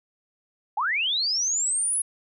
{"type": "linear sweep", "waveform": "sine", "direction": "up", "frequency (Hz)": [759, 10548], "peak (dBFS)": -22, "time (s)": [0.77, 2.02], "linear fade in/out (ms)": 5, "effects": []}